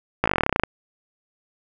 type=slowing click train; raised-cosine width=0.5 ms; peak=-3 dBFS; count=16; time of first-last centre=0.24-0.636 s; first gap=17 ms; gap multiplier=1.06; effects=none